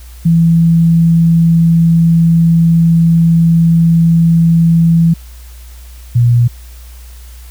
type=tone pair in turn; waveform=sine; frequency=166.2 / 120.16 Hz; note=E3 / B2; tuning=+15 / -47 cents; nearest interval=tritone; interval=562 cents; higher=first; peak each=-5 dBFS; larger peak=neither; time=0.25-5.14 / 6.15-6.48 s; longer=first; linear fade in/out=10 ms; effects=added 60 Hz sine -30 dBFS peak until 7.5 s + white hiss -42 dBFS RMS until 7.5 s